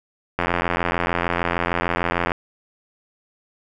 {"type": "click train", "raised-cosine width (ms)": 0.5, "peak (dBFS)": -5, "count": 168, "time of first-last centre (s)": [0.39, 2.318], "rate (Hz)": 86.6, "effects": []}